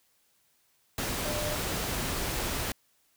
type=tone in noise; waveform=sine; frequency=599 Hz; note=D5; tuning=34 cents sharp; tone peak=-34 dBFS; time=1.25-1.55 s; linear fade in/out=2 ms; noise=pink; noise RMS=-32 dBFS; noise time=0.98-2.72 s; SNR=-5 dB; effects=white hiss -69 dBFS RMS until 3.16 s